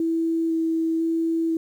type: tone with vibrato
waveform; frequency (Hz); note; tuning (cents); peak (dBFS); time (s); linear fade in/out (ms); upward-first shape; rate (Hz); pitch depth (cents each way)
sine; 327; E4; -14; -20; 0-1.57; 2; square; 1; 8
effects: 9-bit